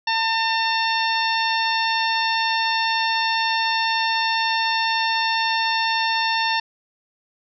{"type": "harmonic tone with a mistuned harmonic", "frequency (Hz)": 902, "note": "A5", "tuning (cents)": 43, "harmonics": [1, 2, 3, 4, 5, 6], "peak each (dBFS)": [-22, -25, -27, -28, -29, -30], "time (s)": [0.07, 6.6], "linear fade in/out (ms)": 5, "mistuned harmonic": 5, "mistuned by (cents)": -40, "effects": []}